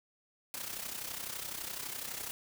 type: noise with amplitude modulation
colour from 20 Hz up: white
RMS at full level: -38 dBFS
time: 0.54-2.31 s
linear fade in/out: 0 ms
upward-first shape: sine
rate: 31.9 Hz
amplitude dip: 65%
effects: none